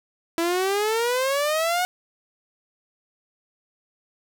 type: exponential sweep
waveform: sawtooth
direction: up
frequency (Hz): 329.6 to 736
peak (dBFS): -17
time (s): 0.38-1.85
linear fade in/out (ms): 0
effects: none